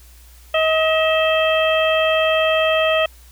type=harmonic tone with a mistuned harmonic; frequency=635 Hz; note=D#5; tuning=35 cents sharp; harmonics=1 / 2 / 3 / 4 / 5; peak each=-16 / -23 / -26 / -22 / -24 dBFS; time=0.54-3.06 s; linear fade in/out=5 ms; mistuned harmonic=4; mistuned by=+57 cents; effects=added 60 Hz sine -43 dBFS peak until 3.31 s + white hiss -50 dBFS RMS until 3.31 s